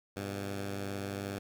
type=tone pair together; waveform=10% pulse; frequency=99.2 / 121.75 Hz; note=G2 / B2; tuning=+21 / -24 cents; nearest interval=major third; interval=355 cents; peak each=-28 / -39 dBFS; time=0.16-1.39 s; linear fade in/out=10 ms; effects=none